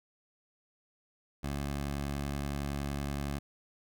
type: tone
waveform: 15% pulse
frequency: 70.7 Hz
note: C#2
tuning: 35 cents sharp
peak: -27 dBFS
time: 1.43-3.39 s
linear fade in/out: 10 ms
effects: none